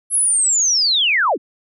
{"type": "linear sweep", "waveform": "sine", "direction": "down", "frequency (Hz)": [11000, 177.7], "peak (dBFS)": -13, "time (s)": [0.1, 1.38], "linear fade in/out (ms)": 50, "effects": []}